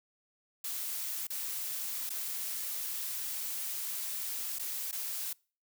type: noise with dropouts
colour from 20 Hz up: blue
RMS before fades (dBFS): -37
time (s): 0.64-5.33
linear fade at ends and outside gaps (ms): 5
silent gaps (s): 1.27-1.302 / 2.094-2.102 / 4.587-4.594 / 4.914-4.926
effects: noise-tail reverb RT60 0.4 s tail -26 dB re dry